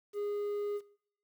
triangle tone with quantisation, 411.5 Hz, G#4, 16 cents flat, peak -31 dBFS, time 0.13-0.81 s, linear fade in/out 50 ms, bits 10, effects noise-tail reverb RT60 0.6 s tail -18 dB re dry

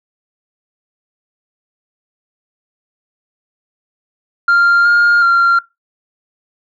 sine tone with pitch steps, 1394 / 1414 / 1382 Hz, F6 / F6 / F6, -4 / +21 / -19 cents, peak -5 dBFS, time 4.48-5.59 s, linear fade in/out 5 ms, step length 370 ms, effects noise-tail reverb RT60 0.2 s tail -21 dB re dry + tanh soft clip ceiling -6 dBFS

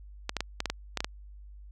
clicks, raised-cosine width 0.2 ms, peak -12 dBFS, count 9, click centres 0.294 / 0.367 / 0.406 / 0.604 / 0.657 / 0.7 / 0.973 / 1.005 / 1.045 s, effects added 50 Hz sine -45 dBFS peak until 1.71 s

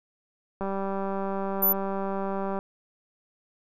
click train, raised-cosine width 1 ms, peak -18 dBFS, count 387, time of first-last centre 0.61-2.589 s, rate 195 Hz
sine tone, 14000 Hz, A9, 10 cents flat, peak -19 dBFS, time 1.62-1.73 s, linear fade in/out 10 ms
effects none

